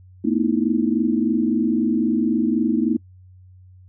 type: tone cluster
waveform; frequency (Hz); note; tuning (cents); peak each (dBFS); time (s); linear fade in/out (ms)
sine; 224.1 / 247.3 / 310.1 / 333.6; A3 / B3 / D#4 / E4; +32 / +3 / -6 / +21; -21 / -22 / -22 / -25; 0.24-2.97; 10
effects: noise-tail reverb RT60 0.1 s tail -25 dB re dry + added 92 Hz sine -44 dBFS peak until 3.88 s